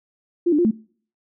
sine tone with pitch steps, 346.3 / 296.3 / 350.2 / 219.8 Hz, F4 / D4 / F4 / A3, -15 / +15 / +5 / -2 cents, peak -14 dBFS, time 0.46-0.712 s, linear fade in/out 10 ms, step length 63 ms, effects noise-tail reverb RT60 0.5 s tail -24 dB re dry

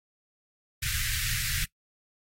pink band-stop noise, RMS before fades -30 dBFS, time 0.82-1.65 s, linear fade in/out 10 ms, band 140 to 1500 Hz, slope 48 dB/octave, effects noise-tail reverb RT60 0.1 s tail -19 dB re dry + AAC 48 kbps

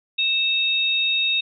sine tone pair together, 2637 / 3729 Hz, E7 / A#7, 0 / 0 cents, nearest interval tritone, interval 600 cents, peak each -22 / -20 dBFS, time 0.18-1.41 s, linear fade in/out 10 ms, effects none

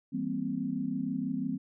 sine chord, C dominant seventh, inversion first, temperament just, 163.52 / 196.22 / 235.5 / 261.6 Hz, E3 / G3 / Bb3 / C4, -14 / +2 / +18 / 0 cents, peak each -39 / -36 / -36 / -33 dBFS, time 0.12-1.58 s, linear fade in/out 20 ms, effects none

